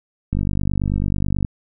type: click train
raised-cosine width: 5 ms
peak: -9 dBFS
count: 56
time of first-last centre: 0.33-1.448 s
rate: 49.2 Hz
effects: none